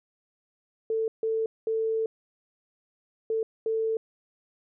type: tone bursts at uneven times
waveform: sine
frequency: 445.1 Hz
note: A4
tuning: 20 cents sharp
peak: -24 dBFS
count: 5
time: 0.9-1.08 / 1.23-1.46 / 1.67-2.06 / 3.3-3.43 / 3.66-3.97 s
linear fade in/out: 2 ms
effects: none